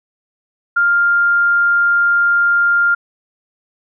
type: tone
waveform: sine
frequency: 1400 Hz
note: F6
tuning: 4 cents sharp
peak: -10 dBFS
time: 0.76-2.95 s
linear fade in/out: 10 ms
effects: none